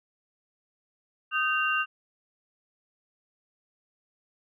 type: tone cluster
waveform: sine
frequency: 1242 / 1546 / 2774 Hz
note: D#6 / G6 / F7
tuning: -3 / -24 / -12 cents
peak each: -28 dBFS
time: 1.31-1.86 s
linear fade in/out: 50 ms
effects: none

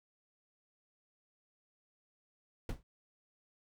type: noise with exponential decay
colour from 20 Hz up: brown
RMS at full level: -31 dBFS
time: 2.69-2.83 s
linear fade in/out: 2 ms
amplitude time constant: 29 ms
effects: none

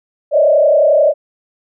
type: tone with frequency modulation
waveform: sine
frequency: 598 Hz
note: D5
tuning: 31 cents sharp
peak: -7 dBFS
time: 0.31-1.14 s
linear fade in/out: 50 ms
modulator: 31.3 Hz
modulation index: 1.5
effects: none

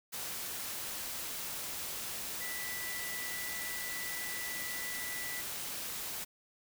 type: tone in noise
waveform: sine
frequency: 1975.5 Hz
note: B6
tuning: in tune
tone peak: -41 dBFS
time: 2.4-5.42 s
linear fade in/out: 20 ms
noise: white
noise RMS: -40 dBFS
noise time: 0.12-6.25 s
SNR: -4 dB
effects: none

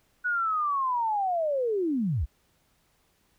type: linear sweep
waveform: sine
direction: down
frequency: 1480 to 50.1 Hz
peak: -24 dBFS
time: 0.24-2.26 s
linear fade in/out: 20 ms
effects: pink hiss -68 dBFS RMS until 3.38 s

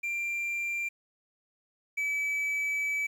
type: tone pair in turn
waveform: triangle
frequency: 2373 / 2296 Hz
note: D7 / D7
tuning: +17 / -40 cents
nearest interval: minor second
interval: 57 cents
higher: first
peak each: -28 / -26 dBFS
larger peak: second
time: 0.03-0.89 / 1.97-3.07 s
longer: second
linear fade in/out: 10 ms
effects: 10-bit

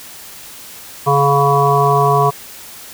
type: harmonic tone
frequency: 141 Hz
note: C#3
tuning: 30 cents sharp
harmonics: 1 / 3 / 5 / 7 / 8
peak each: -16 / -16 / -16 / -16 / -16 dBFS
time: 1.06-2.31 s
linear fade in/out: 20 ms
effects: white hiss -35 dBFS RMS until 2.93 s

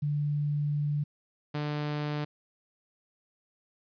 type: tone pair in turn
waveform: sine / sawtooth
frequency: 146.83 / 148.54 Hz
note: D3 / D3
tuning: 0 / +20 cents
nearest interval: unison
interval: 20 cents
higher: second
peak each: -26 dBFS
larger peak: neither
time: 0.02-1.04 / 1.54-2.25 s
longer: first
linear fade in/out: 10 ms
effects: resampled to 11025 Hz + 11-bit

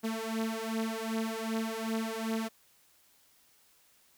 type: beating tone pair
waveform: sawtooth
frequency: 222 / 224.6 Hz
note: A3 / A3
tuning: +16 / +36 cents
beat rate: 2.6 Hz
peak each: -31 dBFS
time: 0.03-2.49 s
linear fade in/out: 20 ms
effects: white hiss -65 dBFS RMS until 4.17 s

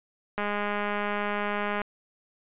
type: click train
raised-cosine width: 0.5 ms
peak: -15 dBFS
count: 297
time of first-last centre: 0.38-1.817 s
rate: 206 Hz
effects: resampled to 8000 Hz

